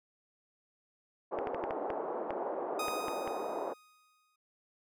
pink band-pass noise, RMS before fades -37 dBFS, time 1.31-3.74 s, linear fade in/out 20 ms, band 370 to 910 Hz, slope 24 dB/octave
clicks, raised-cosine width 0.5 ms, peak -23 dBFS, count 10, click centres 1.388 / 1.472 / 1.546 / 1.639 / 1.708 / 1.903 / 2.306 / 2.883 / 3.083 / 3.276 s
sawtooth tone with exponential decay, 1246 Hz, D#6, 2 cents sharp, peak -30 dBFS, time 2.79-4.36 s, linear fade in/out 5 ms, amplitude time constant 340 ms
effects none

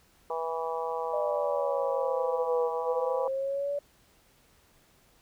harmonic tone, 163.4 Hz, E3, 15 cents flat, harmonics 3 / 4 / 5 / 6 / 7, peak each -33 / -38 / -36 / -36 / -40 dBFS, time 0.3-3.28 s, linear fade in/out 2 ms
sine exponential two-way sweep, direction down then up, 609 to 482.8 to 577 Hz, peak -28 dBFS, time 1.13-3.79 s, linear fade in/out 5 ms, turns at 2.68 s
effects pink hiss -63 dBFS RMS until 5.21 s

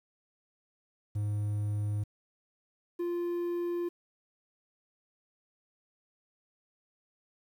triangle tone pair in turn, 104.1 / 347.6 Hz, G#2 / F4, +5 / -8 cents, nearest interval octave + major sixth, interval 2087 cents, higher second, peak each -27 / -28 dBFS, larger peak first, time 1.15-2.04 / 2.99-3.89 s, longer second, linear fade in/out 10 ms, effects 10-bit

